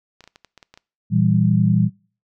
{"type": "clicks", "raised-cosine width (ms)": 0.2, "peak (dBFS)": -26, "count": 9, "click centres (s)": [0.207, 0.24, 0.276, 0.359, 0.447, 0.577, 0.628, 0.74, 0.775]}
{"type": "chord", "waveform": "sine", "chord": "E diminished", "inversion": "second", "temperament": "equal", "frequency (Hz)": [116.54, 164.81, 196], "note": ["Bb2", "E3", "G3"], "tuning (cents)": [0, 0, 0], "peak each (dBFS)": -18, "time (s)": [1.1, 1.9], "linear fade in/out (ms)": 50}
{"effects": ["noise-tail reverb RT60 0.4 s tail -23 dB re dry"]}